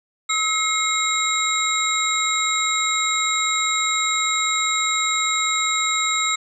sine tone cluster, 1289 / 2144 / 3835 / 7390 Hz, E6 / C7 / A#7 / A#8, -39 / +42 / +48 / -16 cents, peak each -24 dBFS, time 0.29-6.36 s, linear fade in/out 10 ms, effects none

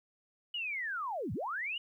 sine linear two-way sweep, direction down then up, 2960 to 81.4 to 2960 Hz, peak -34 dBFS, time 0.54-1.78 s, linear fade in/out 5 ms, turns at 1.33 s, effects 12-bit

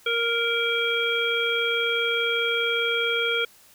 harmonic tone, 466.2 Hz, A#4, in tune, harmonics 1 / 3 / 5 / 7, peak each -27 / -27 / -27 / -27 dBFS, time 0.06-3.45 s, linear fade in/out 5 ms, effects white hiss -54 dBFS RMS until 3.74 s

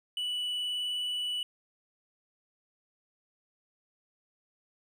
triangle tone with vibrato, 2960 Hz, F#7, in tune, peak -29 dBFS, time 0.17-1.43 s, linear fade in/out 2 ms, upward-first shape sine, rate 19 Hz, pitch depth 11 cents each way, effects none

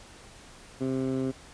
15% pulse tone with band-pass filter, 131.7 Hz, C3, 12 cents sharp, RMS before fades -29 dBFS, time 0.8-1.32 s, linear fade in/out 20 ms, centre 280 Hz, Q 1.3, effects pink hiss -50 dBFS RMS until 1.53 s + resampled to 22050 Hz

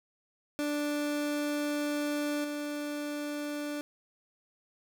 30% pulse tone with level steps, 293.7 Hz, D4, in tune, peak -27 / -31 dBFS, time 0.59-3.81 s, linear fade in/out 0 ms, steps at 2.44 s, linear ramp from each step 5 ms, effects none

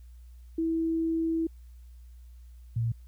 sine tone pair in turn, 326.6 / 115.47 Hz, E4 / A#2, -16 / -16 cents, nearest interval octave + tritone, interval 1800 cents, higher first, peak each -25 dBFS, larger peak neither, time 0.58-1.47 / 2.76-2.92 s, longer first, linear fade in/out 5 ms, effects added 60 Hz sine -46 dBFS peak until 3.07 s + white hiss -70 dBFS RMS until 3.07 s

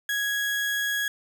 35% pulse tone, 1661.2 Hz, G#6, in tune, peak -23 dBFS, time 0.09-1.08 s, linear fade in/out 2 ms, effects none

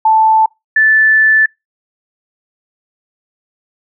sine tone pair in turn, 879 / 1752.4 Hz, A5 / A6, -2 / -7 cents, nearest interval octave, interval 1195 cents, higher second, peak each -6 dBFS, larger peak neither, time 0.05-0.46 / 0.76-1.46 s, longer second, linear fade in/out 5 ms, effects noise-tail reverb RT60 0.2 s tail -25 dB re dry

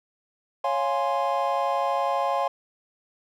triangle chord, Db major seventh, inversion none, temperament equal, 554.4 / 698.5 / 830.6 / 1046.5 Hz, Db5 / F5 / Ab5 / C6, 0 / 0 / 0 / 0 cents, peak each -26 dBFS, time 0.64-2.48 s, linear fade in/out 5 ms, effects none

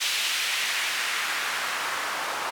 white noise with band-pass filter sweep, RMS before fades -28 dBFS, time 0-2.51 s, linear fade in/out 20 ms, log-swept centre 3000 to 1000 Hz, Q 1.3, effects none

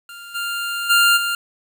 25% pulse tone with level steps, 1396.9 Hz, F6, in tune, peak -31 / -19 / -8 / -16 dBFS, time 0.09-1.35 s, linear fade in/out 2 ms, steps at 0.34 / 0.89 / 1.16 s, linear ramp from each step 20 ms, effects 8-bit

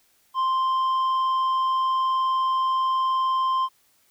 sine tone with tanh clipping, 1046.5 Hz, C6, in tune, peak -21 dBFS, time 0.34-3.69 s, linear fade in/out 50 ms, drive 5 dB, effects white hiss -63 dBFS RMS until 4.1 s

